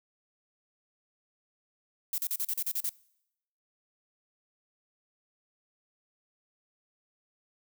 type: noise bursts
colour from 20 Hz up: violet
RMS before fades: -31 dBFS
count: 9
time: 2.13-2.893 s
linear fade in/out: 2 ms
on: 51 ms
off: 38 ms
effects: noise-tail reverb RT60 0.8 s tail -23 dB re dry